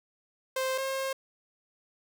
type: tone pair in turn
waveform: sawtooth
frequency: 523.3 / 534.9 Hz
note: C5 / C5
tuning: 0 / +38 cents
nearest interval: unison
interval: 38 cents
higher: second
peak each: -24 / -26 dBFS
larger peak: first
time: 0.56-0.78 / 0.78-1.13 s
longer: second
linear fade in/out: 5 ms
effects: none